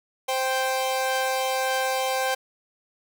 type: tone pair together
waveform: sawtooth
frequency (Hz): 523.3 / 784.1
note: C5 / G5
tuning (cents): 0 / 0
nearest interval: perfect fifth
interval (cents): 700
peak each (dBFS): -22 / -22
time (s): 0.28-2.35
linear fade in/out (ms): 10
effects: none